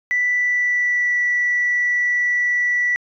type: tone with pitch glide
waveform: sine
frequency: 1975.5 to 1957.3 Hz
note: B6 to B6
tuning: 0 to -16 cents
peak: -15 dBFS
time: 0.11-2.96 s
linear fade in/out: 0 ms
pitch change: -16 cents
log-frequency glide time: 0.33-1.18 s
effects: tanh soft clip ceiling -11 dBFS